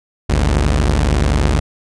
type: tone pair together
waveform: sawtooth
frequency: 51.94 / 73.4 Hz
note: G#1 / D2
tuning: +1 / 0 cents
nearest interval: tritone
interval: 599 cents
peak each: -11 dBFS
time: 0.29-1.6 s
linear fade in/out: 10 ms
effects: resampled to 22050 Hz